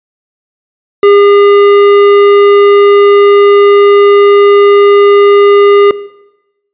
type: tone with tanh clipping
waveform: sine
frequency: 405.1 Hz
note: G#4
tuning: 43 cents flat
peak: -3 dBFS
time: 1.03-5.91 s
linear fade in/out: 2 ms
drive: 14 dB
effects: noise-tail reverb RT60 0.9 s tail -18 dB re dry + resampled to 8000 Hz